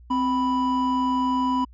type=tone pair together; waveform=triangle; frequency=260 / 987.8 Hz; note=C4 / B5; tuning=-11 / 0 cents; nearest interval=octave + major seventh; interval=2311 cents; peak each=-21 dBFS; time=0.1-1.65 s; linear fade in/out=10 ms; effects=added 60 Hz sine -45 dBFS peak until 1.73 s + resampled to 16000 Hz